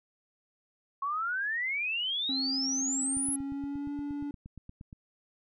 sine exponential sweep, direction up, 1087 to 11000 Hz, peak -29 dBFS, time 1.02-3.36 s, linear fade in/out 5 ms
triangle tone with pitch glide, 267.1 to 287.9 Hz, C4 to D4, +36 to -34 cents, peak -31 dBFS, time 2.29-4.31 s, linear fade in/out 2 ms, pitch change +130 cents, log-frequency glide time 3.04-3.94 s
click train, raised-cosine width 5 ms, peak -33 dBFS, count 16, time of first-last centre 3.17-4.928 s, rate 8.53 Hz
effects none

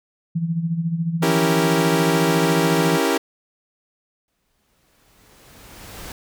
sine tone with tremolo, 166.2 Hz, E3, 15 cents sharp, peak -17 dBFS, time 0.35-2.98 s, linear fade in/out 10 ms, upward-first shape sine, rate 14 Hz, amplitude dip 65%
sawtooth chord, C# diminished seventh, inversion none, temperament equal, 277.2 / 329.6 / 392 / 466.2 Hz, C#4 / E4 / G4 / Bb4, 0 / 0 / 0 / 0 cents, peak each -19 dBFS, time 1.22-3.18 s, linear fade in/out 10 ms
pink noise with exponential growth, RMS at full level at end -34 dBFS, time 4.28-6.12 s, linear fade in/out 1 ms, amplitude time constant 400 ms
effects none

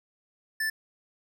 square tone, 1760 Hz, A6, in tune, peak -27 dBFS, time 0.6-0.7 s, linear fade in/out 5 ms, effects none

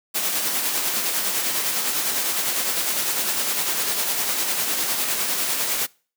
white noise with tremolo, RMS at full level -22 dBFS, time 0.14-5.87 s, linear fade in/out 20 ms, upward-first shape sine, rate 9.9 Hz, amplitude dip 35%, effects noise-tail reverb RT60 0.4 s tail -25 dB re dry + high-pass 200 Hz 12 dB/octave

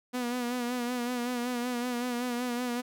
sawtooth tone with vibrato, 244.5 Hz, B3, 17 cents flat, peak -26 dBFS, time 0.13-2.82 s, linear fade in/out 20 ms, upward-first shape sine, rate 5.3 Hz, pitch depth 46 cents each way, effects none

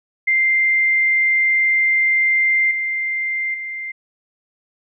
sine tone with level steps, 2093 Hz, C7, in tune, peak -13 / -19 / -25 dBFS, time 0.27-3.92 s, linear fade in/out 10 ms, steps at 2.71 / 3.54 s, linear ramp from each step 2 ms, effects none

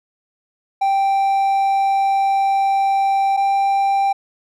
triangle tone pair in turn, 784 / 788.5 Hz, G5 / G5, 0 / +10 cents, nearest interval unison, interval 10 cents, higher second, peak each -12 dBFS, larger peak neither, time 0.81-3.37 / 3.37-4.13 s, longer first, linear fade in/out 10 ms, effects none

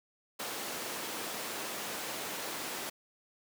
pink high-pass noise, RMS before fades -39 dBFS, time 0.39-2.9 s, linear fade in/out 10 ms, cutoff 330 Hz, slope 12 dB/octave, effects none

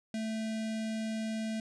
square tone with notch filter, 220.4 Hz, A3, 3 cents sharp, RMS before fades -35 dBFS, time 0.14-1.6 s, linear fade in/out 2 ms, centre 1100 Hz, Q 1.9, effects resampled to 22050 Hz

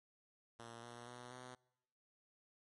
5% pulse tone with pitch steps, 116.54 / 119.61 / 122.76 / 125.99 Hz, A#2 / A#2 / B2 / B2, 0 / +45 / -10 / +35 cents, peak -40 dBFS, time 0.59-1.55 s, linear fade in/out 5 ms, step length 240 ms, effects noise-tail reverb RT60 0.9 s tail -24 dB re dry + MP3 48 kbps

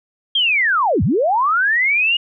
sine linear two-way sweep, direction down then up, 3279 to 73.42 to 2895 Hz, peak -13 dBFS, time 0.35-2.17 s, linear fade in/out 5 ms, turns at 1.03 s, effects none

